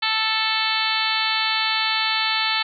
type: harmonic tone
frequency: 440 Hz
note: A4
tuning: in tune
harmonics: 2 / 3 / 4 / 5 / 6 / 7 / 8 / 9 / 10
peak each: -28 / -28 / -28 / -28 / -28 / -28 / -28 / -28 / -28 dBFS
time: 0.02-2.63 s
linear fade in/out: 10 ms
effects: none